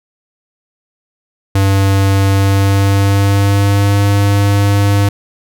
square tone with pitch glide, 97.8 to 100.72 Hz, G2 to G2, -4 to +47 cents, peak -9 dBFS, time 1.55-5.09 s, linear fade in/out 5 ms, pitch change +51 cents, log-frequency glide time 2.28-4 s, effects none

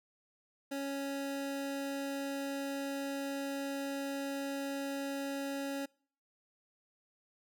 25% pulse tone, 277.2 Hz, C#4, in tune, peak -32 dBFS, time 0.71-5.86 s, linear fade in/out 10 ms, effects noise-tail reverb RT60 0.5 s tail -26 dB re dry

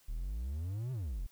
triangle exponential two-way sweep, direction up then down, 35.39 to 133.9 to 35.39 Hz, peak -33 dBFS, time 0.08-1.27 s, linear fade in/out 10 ms, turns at 0.92 s, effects white hiss -66 dBFS RMS until 1.31 s

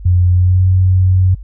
sine tone with pitch glide, 89.6 to 92.76 Hz, F2 to F#2, +45 to +5 cents, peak -7 dBFS, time 0.05-1.35 s, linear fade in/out 10 ms, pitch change +60 cents, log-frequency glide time 0.32-0.64 s, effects added 50 Hz sine -27 dBFS peak until 1.43 s

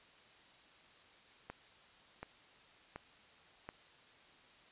click train, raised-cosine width 0.5 ms, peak -29 dBFS, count 4, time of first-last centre 1.5-3.69 s, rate 1.37 Hz, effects white hiss -62 dBFS RMS until 4.71 s + resampled to 8000 Hz

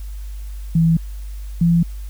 sine tone pair in turn, 164.3 / 169.7 Hz, E3 / F3, -5 / -49 cents, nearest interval minor second, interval 56 cents, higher second, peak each -11 dBFS, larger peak neither, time 0.75-0.97 / 1.61-1.83 s, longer neither, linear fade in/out 5 ms, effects added 50 Hz sine -27 dBFS peak until 2.09 s + white hiss -49 dBFS RMS until 2.09 s

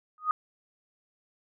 sine tone with exponential growth, 1243 Hz, D#6, 2 cents flat, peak -18 dBFS, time 0.18-0.31 s, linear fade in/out 1 ms, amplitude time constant 28 ms, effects none

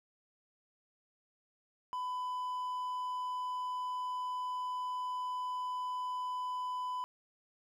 triangle tone, 1001 Hz, B5, 23 cents sharp, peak -33 dBFS, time 1.93-7.04 s, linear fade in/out 0 ms, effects none

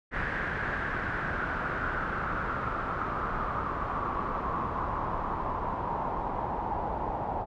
pink noise with low-pass filter sweep, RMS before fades -32 dBFS, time 0.11-7.46 s, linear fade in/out 50 ms, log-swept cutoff 1700 to 830 Hz, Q 5.1, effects none

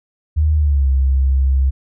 sine tone with pitch glide, 76.7 to 66.77 Hz, D#2 to C2, -24 to +36 cents, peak -11 dBFS, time 0.36-1.71 s, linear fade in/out 20 ms, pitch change -240 cents, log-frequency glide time 0.56-0.88 s, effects none

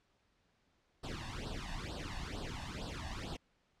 pink noise with flanger, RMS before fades -42 dBFS, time 1.03-3.37 s, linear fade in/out 10 ms, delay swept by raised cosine 0.22 to 1.13 ms, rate 2.2 Hz, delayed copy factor +0.9, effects pink hiss -75 dBFS RMS until 3.8 s + low-pass 5000 Hz 12 dB/octave

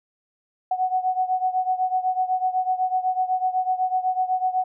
sine beating tone pair, 740 / 748 Hz, F#5 / F#5, 0 / +19 cents, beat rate 8 Hz, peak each -22 / -25 dBFS, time 0.71-4.64 s, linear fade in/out 5 ms, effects none

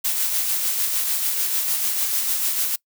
blue noise with tremolo, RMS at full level -21 dBFS, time 0.04-2.76 s, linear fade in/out 10 ms, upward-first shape sine, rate 6.7 Hz, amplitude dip 35%, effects noise-tail reverb RT60 0.1 s tail -23 dB re dry

